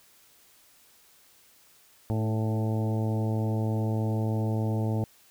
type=harmonic tone with a mistuned harmonic; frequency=110 Hz; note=A2; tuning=in tune; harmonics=1 / 2 / 3 / 4 / 5 / 6 / 7 / 8; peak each=-26 / -32 / -36 / -38 / -40 / -42 / -43 / -44 dBFS; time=2.1-5.04 s; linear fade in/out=0 ms; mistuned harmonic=3; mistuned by=-17 cents; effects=white hiss -59 dBFS RMS until 5.3 s